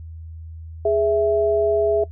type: tone pair together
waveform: sine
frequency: 415.3 / 659.3 Hz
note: G#4 / E5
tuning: 0 / 0 cents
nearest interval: minor sixth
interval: 800 cents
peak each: -18 dBFS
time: 0.85-2.04 s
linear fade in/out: 5 ms
effects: noise-tail reverb RT60 0.1 s tail -21 dB re dry + added 81 Hz sine -33 dBFS peak until 2.11 s